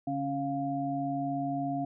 sine tone cluster, 143 / 276.8 / 700 Hz, D3 / C#4 / F5, -46 / -2 / +4 cents, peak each -38 / -32 / -33 dBFS, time 0.07-1.85 s, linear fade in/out 5 ms, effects none

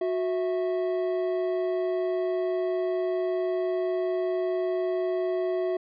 triangle tone pair together, 366.6 / 655 Hz, F#4 / E5, -16 / -11 cents, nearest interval minor seventh, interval 1005 cents, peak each -24 / -28 dBFS, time 0.01-5.77 s, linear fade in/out 5 ms, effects resampled to 11025 Hz

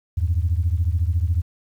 sine beating tone pair, 79.9 / 93.9 Hz, D#2 / F#2, +47 / +26 cents, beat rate 14 Hz, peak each -19 / -21 dBFS, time 0.17-1.42 s, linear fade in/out 10 ms, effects tanh soft clip ceiling -11 dBFS + 9-bit

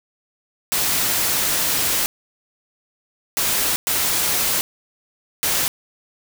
white noise bursts at uneven times, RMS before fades -20 dBFS, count 4, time 0.72-2.06 / 3.37-3.76 / 3.87-4.61 / 5.43-5.68 s, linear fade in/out 0 ms, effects none

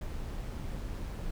brown noise with amplitude modulation, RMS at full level -36 dBFS, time 0.01-1.31 s, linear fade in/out 5 ms, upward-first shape sine, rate 162 Hz, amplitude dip 30%, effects none

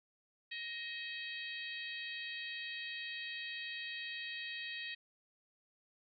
harmonic tone with a mistuned harmonic, 638 Hz, D#5, 43 cents sharp, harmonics 3 / 4 / 5 / 6 / 7, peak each -45 / -46 / -49 / -48 / -53 dBFS, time 0.51-4.95 s, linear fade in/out 10 ms, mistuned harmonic 3, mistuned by -36 cents, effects none

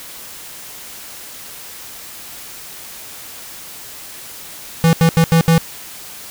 square tone bursts at uneven times, 164.81 Hz, E3, in tune, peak -9 dBFS, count 5, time 4.84-4.93 / 5.01-5.09 / 5.17-5.24 / 5.32-5.41 / 5.48-5.58 s, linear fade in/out 0 ms, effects white hiss -34 dBFS RMS until 6.3 s

